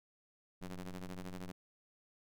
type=ring-modulated tone; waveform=sawtooth; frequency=92.5 Hz; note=F#2; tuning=in tune; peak=-36 dBFS; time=0.61-1.52 s; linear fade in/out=10 ms; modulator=86.1 Hz; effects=none